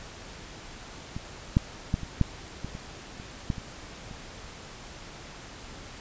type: clicks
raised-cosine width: 5 ms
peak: -22 / -7 / -12 / -23 / -9 / -21 / -26 / -29 / -14 / -24 / -29 dBFS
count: 11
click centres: 1.165 / 1.569 / 1.941 / 2.033 / 2.213 / 2.646 / 2.751 / 3.199 / 3.502 / 3.582 / 4.112 s
effects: pink hiss -44 dBFS RMS until 6 s + resampled to 16000 Hz